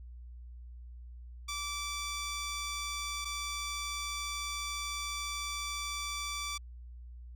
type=tone pair in turn; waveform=10% pulse; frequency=1162 / 1162 Hz; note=D6 / D6; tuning=-19 / -19 cents; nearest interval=unison; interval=0 cents; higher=neither; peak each=-27 / -27 dBFS; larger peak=neither; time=1.48-3.25 / 3.25-6.58 s; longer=second; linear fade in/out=10 ms; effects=added 60 Hz sine -45 dBFS peak until 7.35 s + resampled to 32000 Hz